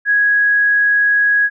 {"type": "tone", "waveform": "sine", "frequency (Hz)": 1661.2, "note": "G#6", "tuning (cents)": 0, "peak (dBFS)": -10, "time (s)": [0.05, 1.5], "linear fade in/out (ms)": 50, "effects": []}